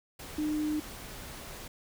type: tone in noise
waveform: sine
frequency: 303.7 Hz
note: D#4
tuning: 42 cents flat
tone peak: -28 dBFS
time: 0.38-0.8 s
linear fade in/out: 5 ms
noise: pink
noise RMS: -44 dBFS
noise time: 0.19-1.68 s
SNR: +13 dB
effects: none